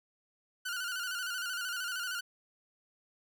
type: tone with vibrato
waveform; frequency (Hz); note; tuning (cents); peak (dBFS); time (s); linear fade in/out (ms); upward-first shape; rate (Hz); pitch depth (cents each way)
sawtooth; 1454; F#6; -31; -31; 0.65-2.21; 10; square; 13; 58
effects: none